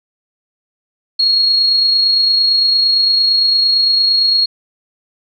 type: tone with amplitude modulation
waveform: sine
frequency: 4299 Hz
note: C8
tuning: 46 cents sharp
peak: -8 dBFS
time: 1.19-4.46 s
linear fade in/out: 10 ms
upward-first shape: sine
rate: 28.8 Hz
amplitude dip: 30%
effects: none